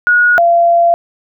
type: tone pair in turn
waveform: sine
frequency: 1451 / 684.8 Hz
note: F#6 / F5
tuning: -34 / -34 cents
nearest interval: octave + minor second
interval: 1300 cents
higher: first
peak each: -6 dBFS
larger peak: neither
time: 0.07-0.38 / 0.38-0.94 s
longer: second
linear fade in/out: 0 ms
effects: none